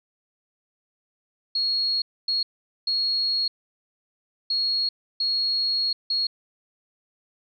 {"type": "tone bursts at uneven times", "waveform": "sine", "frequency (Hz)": 4308, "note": "C8", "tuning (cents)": 50, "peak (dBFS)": -21, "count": 6, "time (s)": [[1.55, 2.02], [2.28, 2.43], [2.87, 3.48], [4.5, 4.89], [5.2, 5.93], [6.1, 6.27]], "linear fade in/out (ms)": 5, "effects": []}